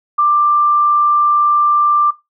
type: tone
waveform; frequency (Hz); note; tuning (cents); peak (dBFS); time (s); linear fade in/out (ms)
sine; 1183; D6; +12; -9; 0.18-2.11; 10
effects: noise-tail reverb RT60 0.2 s tail -17 dB re dry